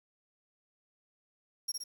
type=tone with echo; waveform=30% pulse; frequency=5588 Hz; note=F8; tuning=in tune; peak=-27 dBFS; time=1.68-1.72 s; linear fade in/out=10 ms; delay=60 ms; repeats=2; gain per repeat=-4 dB; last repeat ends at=1.84 s; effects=10-bit